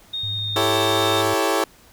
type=tone with pitch glide; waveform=sine; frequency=3700 to 3662 Hz; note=A#7 to A#7; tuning=-14 to -32 cents; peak=-24 dBFS; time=0.13-1.22 s; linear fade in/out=10 ms; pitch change=-18 cents; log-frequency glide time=0.32-0.58 s
type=tone; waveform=sine; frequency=103.2 Hz; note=G#2; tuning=10 cents flat; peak=-29 dBFS; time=0.23-1.34 s; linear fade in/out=5 ms
type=chord; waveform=20% pulse; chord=A dominant seventh; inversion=second; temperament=equal; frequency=329.6 / 392 / 440 / 554.4 Hz; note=E4 / G4 / A4 / C#5; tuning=0 / 0 / 0 / 0 cents; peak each=-19 dBFS; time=0.56-1.64 s; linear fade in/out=2 ms
effects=pink hiss -51 dBFS RMS until 1.92 s